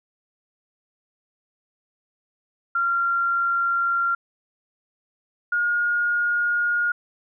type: tone pair in turn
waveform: sine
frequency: 1381 / 1428.9 Hz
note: F6 / F6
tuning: -20 / +39 cents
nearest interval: minor second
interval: 59 cents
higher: second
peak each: -19 dBFS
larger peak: neither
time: 2.75-4.15 / 5.52-6.92 s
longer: neither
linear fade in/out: 5 ms
effects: none